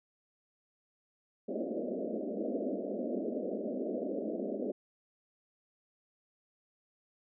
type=band-pass noise; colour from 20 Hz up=pink; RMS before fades=-36 dBFS; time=1.48-4.72 s; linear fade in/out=10 ms; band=200 to 650 Hz; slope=96 dB/octave; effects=none